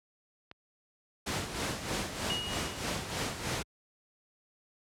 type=click; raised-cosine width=0.3 ms; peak=-29 dBFS; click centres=0.514 s
type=noise with tremolo; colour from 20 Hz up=pink; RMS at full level=-32 dBFS; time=1.26-3.63 s; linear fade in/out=10 ms; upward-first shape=sine; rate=3.2 Hz; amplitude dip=60%
type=tone with exponential decay; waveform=sine; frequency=2886 Hz; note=F#7; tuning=44 cents flat; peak=-30 dBFS; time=2.3-3.18 s; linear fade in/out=0 ms; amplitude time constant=190 ms
effects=high-pass 60 Hz 12 dB/octave + low-pass 9000 Hz 12 dB/octave